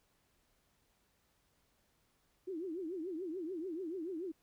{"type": "tone with vibrato", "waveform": "sine", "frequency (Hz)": 346.5, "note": "F4", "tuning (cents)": -14, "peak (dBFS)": -38, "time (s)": [2.47, 4.32], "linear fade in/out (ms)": 10, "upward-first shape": "triangle", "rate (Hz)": 6.9, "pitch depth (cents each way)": 240, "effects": ["pink hiss -75 dBFS RMS until 4.42 s"]}